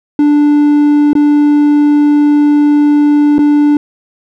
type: tone with dropouts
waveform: triangle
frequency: 293.7 Hz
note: D4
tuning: in tune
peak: -3 dBFS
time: 0.19-3.77 s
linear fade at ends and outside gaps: 2 ms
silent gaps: 1.132-1.152 / 3.383-3.39 s
effects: none